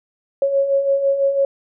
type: beating tone pair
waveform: sine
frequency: 547 / 553 Hz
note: C#5 / C#5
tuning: -23 / -4 cents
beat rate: 6 Hz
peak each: -23 / -15 dBFS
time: 0.42-1.45 s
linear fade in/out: 2 ms
effects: none